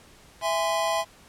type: chord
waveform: square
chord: E augmented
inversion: none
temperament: just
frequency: 659.3 / 824.1 / 1030.1 Hz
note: E5 / G#5 / B#5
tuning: 0 / -14 / -27 cents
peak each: -27 / -30 / -29 dBFS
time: 0.41-1.05 s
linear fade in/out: 50 ms
type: clicks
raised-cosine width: 0.3 ms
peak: -30 dBFS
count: 2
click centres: 0.413 / 0.877 s
effects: pink hiss -53 dBFS RMS until 1.28 s + low-pass 11000 Hz 12 dB/octave